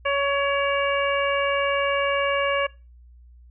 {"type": "harmonic tone with a mistuned harmonic", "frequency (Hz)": 560, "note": "C#5", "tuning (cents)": 18, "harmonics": [1, 2, 3, 4, 5], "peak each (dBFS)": [-23, -26, -28, -29, -30], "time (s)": [0.05, 2.67], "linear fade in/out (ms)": 10, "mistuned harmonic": 4, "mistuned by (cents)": 32, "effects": ["noise-tail reverb RT60 0.3 s tail -22 dB re dry", "added 60 Hz sine -46 dBFS peak until 3.5 s"]}